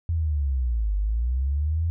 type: linear two-way sweep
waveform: sine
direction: down then up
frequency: 85 to 48.59 to 85 Hz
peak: -21 dBFS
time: 0.09-1.9 s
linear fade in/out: 0 ms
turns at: 0.96 s
effects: none